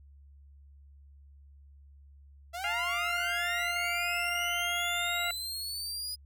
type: linear sweep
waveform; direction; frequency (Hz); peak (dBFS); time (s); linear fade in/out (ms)
sawtooth; up; 663 to 4978; -32; 2.53-6.16; 20
type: harmonic tone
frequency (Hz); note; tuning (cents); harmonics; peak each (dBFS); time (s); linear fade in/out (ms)
698.5; F5; 0; 1 / 2 / 3 / 4; -37 / -35 / -34 / -36; 2.64-5.31; 2
effects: added 70 Hz sine -52 dBFS peak until 6.25 s